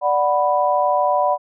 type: chord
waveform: sine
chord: B minor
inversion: first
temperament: equal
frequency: 587.3 / 740 / 987.8 Hz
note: D5 / F#5 / B5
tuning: 0 / 0 / 0 cents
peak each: -19 dBFS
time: 0.01-1.38 s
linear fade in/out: 50 ms
effects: none